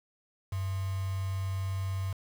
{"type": "tone with quantisation", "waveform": "sine", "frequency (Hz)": 95.7, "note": "G2", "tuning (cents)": -41, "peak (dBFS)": -30, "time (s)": [0.52, 2.13], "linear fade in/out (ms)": 5, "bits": 7, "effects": []}